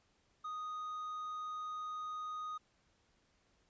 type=tone; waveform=triangle; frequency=1243 Hz; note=D#6; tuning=2 cents flat; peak=-38 dBFS; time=0.44-2.58 s; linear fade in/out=10 ms; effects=pink hiss -74 dBFS RMS until 3.69 s + resampled to 16000 Hz